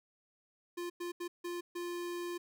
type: tone bursts at uneven times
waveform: square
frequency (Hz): 349.2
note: F4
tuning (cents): 0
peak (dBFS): -38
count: 5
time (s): 0.77-0.9 / 1-1.12 / 1.2-1.28 / 1.44-1.61 / 1.75-2.38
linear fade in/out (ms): 10
effects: none